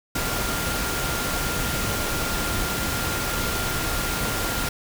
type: tone in noise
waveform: sine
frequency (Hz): 1396.9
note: F6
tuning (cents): 0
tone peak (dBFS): -32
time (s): 0.15-4.69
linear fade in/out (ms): 5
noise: pink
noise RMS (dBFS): -26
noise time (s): 0.15-4.69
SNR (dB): -9
effects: none